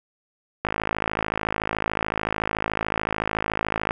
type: click train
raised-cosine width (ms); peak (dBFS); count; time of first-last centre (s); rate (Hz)
0.5; -8; 176; 0.65-3.909; 53.7
effects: none